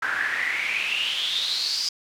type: noise with band-pass filter sweep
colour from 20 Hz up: pink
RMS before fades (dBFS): -26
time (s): 0.02-1.89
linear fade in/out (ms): 5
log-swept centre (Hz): 1500 to 5100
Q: 8.3
effects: none